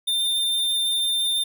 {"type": "tone", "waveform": "square", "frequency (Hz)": 3603, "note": "A7", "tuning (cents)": 40, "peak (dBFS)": -21, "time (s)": [0.07, 1.44], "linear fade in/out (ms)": 10, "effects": []}